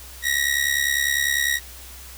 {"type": "ring-modulated tone", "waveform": "sawtooth", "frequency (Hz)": 1900, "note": "A#6", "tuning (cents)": 33, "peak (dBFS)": -13, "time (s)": [0.22, 1.6], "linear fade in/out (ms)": 50, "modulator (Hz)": 35, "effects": ["added 63 Hz sine -42 dBFS peak until 2.17 s", "white hiss -42 dBFS RMS until 2.17 s"]}